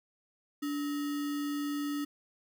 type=tone with sample-and-hold; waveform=sine; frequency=290 Hz; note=D4; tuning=22 cents flat; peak=-31 dBFS; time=0.62-2.05 s; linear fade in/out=10 ms; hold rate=1575 Hz; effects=none